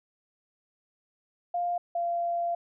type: tone pair in turn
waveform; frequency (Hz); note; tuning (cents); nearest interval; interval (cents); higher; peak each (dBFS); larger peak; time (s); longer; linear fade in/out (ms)
sine; 701 / 688.6; F5 / F5; +6 / -25; unison; 31; first; -26; neither; 1.54-1.78 / 1.95-2.55; second; 5
effects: none